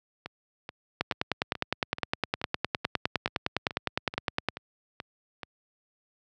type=two click trains; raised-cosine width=0.3 ms; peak=-20 / -9 dBFS; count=13 / 35; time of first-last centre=0.26-5.432 / 1.01-4.486 s; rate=2.32 / 9.78 Hz; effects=high-pass 80 Hz 12 dB/octave